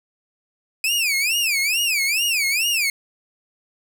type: tone with vibrato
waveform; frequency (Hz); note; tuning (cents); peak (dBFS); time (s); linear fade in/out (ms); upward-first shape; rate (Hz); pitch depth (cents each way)
sawtooth; 2489; D#7; 0; -15; 0.84-2.9; 2; sine; 2.3; 250
effects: none